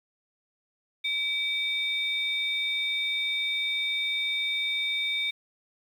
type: tone pair together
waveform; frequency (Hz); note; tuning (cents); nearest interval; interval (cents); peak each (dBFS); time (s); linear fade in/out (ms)
sine; 2300 / 3654; D7 / A#7; -37 / -35; minor sixth; 802; -28; 1.04-5.31; 10
effects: tanh soft clip ceiling -18 dBFS + 9-bit